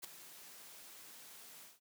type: noise with ADSR envelope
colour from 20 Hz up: white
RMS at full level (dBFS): -43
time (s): 0.02-1.8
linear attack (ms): 25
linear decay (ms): 4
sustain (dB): -12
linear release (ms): 170
effects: high-pass 150 Hz 12 dB/octave